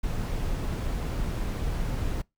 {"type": "noise", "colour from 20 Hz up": "brown", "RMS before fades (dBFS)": -29, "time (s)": [0.03, 2.22], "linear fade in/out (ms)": 10, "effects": ["noise-tail reverb RT60 0.2 s tail -25 dB re dry"]}